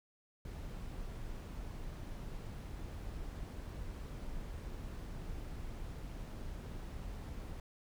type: noise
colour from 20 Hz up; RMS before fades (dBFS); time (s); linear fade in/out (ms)
brown; -44; 0.45-7.6; 2
effects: none